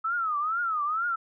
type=tone with vibrato; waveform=sine; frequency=1287 Hz; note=E6; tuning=42 cents flat; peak=-25 dBFS; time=0.04-1.16 s; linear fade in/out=10 ms; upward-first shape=triangle; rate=2.2 Hz; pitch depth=200 cents each way; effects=none